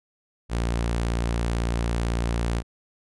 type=tone; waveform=sawtooth; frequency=58 Hz; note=A#1; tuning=8 cents flat; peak=-19 dBFS; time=0.49-2.63 s; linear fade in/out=50 ms; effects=resampled to 24000 Hz